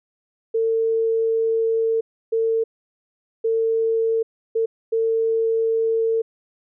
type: tone bursts at uneven times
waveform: sine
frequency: 450.9 Hz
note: A4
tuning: 42 cents sharp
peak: -17 dBFS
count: 5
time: 0.54-2.01 / 2.32-2.64 / 3.44-4.23 / 4.55-4.66 / 4.92-6.22 s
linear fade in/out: 10 ms
effects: none